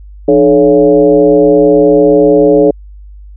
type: tone with frequency modulation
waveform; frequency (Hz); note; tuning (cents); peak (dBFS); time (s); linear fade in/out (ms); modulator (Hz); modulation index
sine; 430.7; A4; -37; -3; 0.28-2.71; 5; 129; 1.2
effects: added 50 Hz sine -29 dBFS peak until 3.36 s